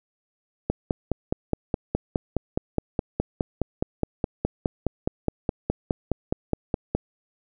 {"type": "click train", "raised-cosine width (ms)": 2, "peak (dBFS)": -9, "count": 31, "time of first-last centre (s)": [0.7, 6.95], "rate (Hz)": 4.8, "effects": []}